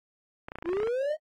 clicks, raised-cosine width 0.5 ms, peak -23 dBFS, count 12, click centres 0.485 / 0.519 / 0.556 / 0.586 / 0.625 / 0.658 / 0.691 / 0.732 / 0.77 / 0.802 / 0.832 / 0.873 s
triangle linear sweep, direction up, 320.6 to 633 Hz, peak -24 dBFS, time 0.64-1.17 s, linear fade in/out 50 ms
effects AAC 32 kbps

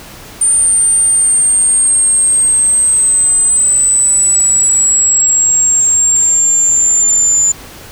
sine exponential sweep, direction down, 8990 to 7090 Hz, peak -7 dBFS, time 0.41-7.52 s, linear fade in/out 5 ms, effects pink hiss -33 dBFS RMS until 7.91 s

